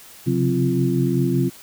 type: tone cluster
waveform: sine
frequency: 134.1 / 139.4 / 181 / 262.4 / 345 Hz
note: C3 / C#3 / F#3 / C4 / F4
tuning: +43 / +10 / -38 / +5 / -21 cents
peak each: -21 / -29 / -23 / -23 / -23 dBFS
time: 0.26-1.5 s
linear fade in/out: 20 ms
effects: white hiss -44 dBFS RMS until 1.62 s